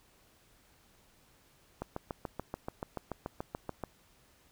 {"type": "click train", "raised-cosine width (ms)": 1, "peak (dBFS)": -22, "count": 15, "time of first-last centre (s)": [1.82, 3.837], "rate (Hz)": 6.94, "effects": ["pink hiss -65 dBFS RMS until 4.51 s"]}